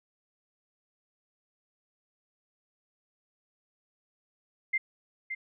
sine tone with echo, 2093 Hz, C7, in tune, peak -24 dBFS, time 4.73-4.78 s, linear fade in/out 10 ms, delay 570 ms, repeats 1, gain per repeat -8 dB, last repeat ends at 5.35 s, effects none

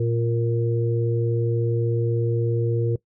harmonic tone, 116.54 Hz, A#2, in tune, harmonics 1 / 3 / 4, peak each -21 / -28 / -26 dBFS, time 0-2.96 s, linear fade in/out 5 ms, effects noise-tail reverb RT60 0.1 s tail -20 dB re dry

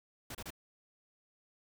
pink noise bursts, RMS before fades -44 dBFS, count 3, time 0.3-0.505 s, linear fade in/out 5 ms, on 49 ms, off 29 ms, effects none

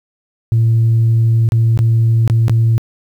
sine tone with dropouts, 114 Hz, A#2, 38 cents flat, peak -7 dBFS, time 0.52-2.78 s, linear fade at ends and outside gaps 0 ms, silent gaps 1.489-1.521 / 1.775-1.79 / 2.277-2.299 / 2.482-2.496 s, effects tanh soft clip ceiling -6 dBFS + 8-bit

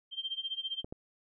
sine tone with tremolo, 3154 Hz, G7, 10 cents sharp, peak -31 dBFS, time 0.11-0.84 s, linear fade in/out 50 ms, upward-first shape sine, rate 15 Hz, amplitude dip 90%
clicks, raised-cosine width 2 ms, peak -27 dBFS, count 2, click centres 0.845 / 0.925 s
effects none

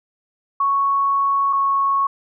sine tone pair in turn, 1108.7 / 1103.1 Hz, C#6 / C#6, 0 / -9 cents, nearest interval unison, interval 9 cents, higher first, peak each -15 dBFS, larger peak neither, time 0.6-1.53 / 1.53-2.07 s, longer first, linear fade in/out 5 ms, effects none

